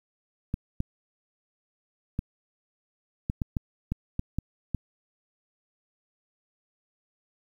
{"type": "clicks", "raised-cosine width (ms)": 5, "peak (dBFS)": -15, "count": 10, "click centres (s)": [0.541, 0.804, 2.191, 3.299, 3.418, 3.568, 3.92, 4.194, 4.386, 4.747], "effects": ["9-bit"]}